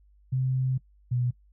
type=tone pair in turn; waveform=sine; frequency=130 / 123.31 Hz; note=C3 / B2; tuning=-11 / -2 cents; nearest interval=minor second; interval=91 cents; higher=first; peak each=-23 / -23 dBFS; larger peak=neither; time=0.32-0.78 / 1.11-1.31 s; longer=first; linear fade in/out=10 ms; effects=noise-tail reverb RT60 0.1 s tail -21 dB re dry + added 50 Hz sine -56 dBFS peak until 1.52 s